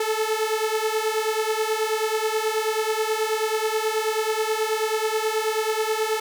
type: beating tone pair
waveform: sawtooth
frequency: 432.1 / 441.4 Hz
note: A4 / A4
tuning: -31 / +5 cents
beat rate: 9.3 Hz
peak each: -21 dBFS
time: 0-6.2 s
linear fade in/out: 5 ms
effects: none